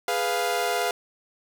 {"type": "chord", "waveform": "sawtooth", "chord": "F diminished", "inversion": "first", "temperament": "equal", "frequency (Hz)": [415.3, 493.9, 698.5], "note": ["Ab4", "Cb5", "F5"], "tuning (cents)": [0, 0, 0], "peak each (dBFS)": [-26, -25, -22], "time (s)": [0.08, 0.91], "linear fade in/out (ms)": 2, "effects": []}